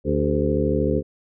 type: harmonic tone with a mistuned harmonic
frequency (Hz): 73.42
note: D2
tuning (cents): 0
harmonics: 1 / 2 / 3 / 4 / 5 / 6 / 7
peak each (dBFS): -26 / -26 / -26 / -26 / -26 / -26 / -26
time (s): 0.04-1.03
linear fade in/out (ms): 50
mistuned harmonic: 5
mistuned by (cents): +85
effects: none